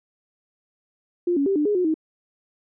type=tone with pitch steps; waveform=sine; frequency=350.9 / 280.4 / 391.4 / 297.8 / 415.2 / 362 / 315.9 Hz; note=F4 / C#4 / G4 / D4 / G#4 / F#4 / D#4; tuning=+8 / +20 / -3 / +24 / 0 / -38 / +26 cents; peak=-18 dBFS; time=1.27-1.942 s; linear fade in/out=5 ms; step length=96 ms; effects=none